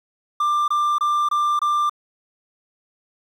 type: tone bursts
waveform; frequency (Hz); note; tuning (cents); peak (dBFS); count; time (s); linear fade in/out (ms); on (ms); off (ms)
triangle; 1187; D6; +18; -15; 5; 0.4-1.896; 5; 280; 24
effects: 9-bit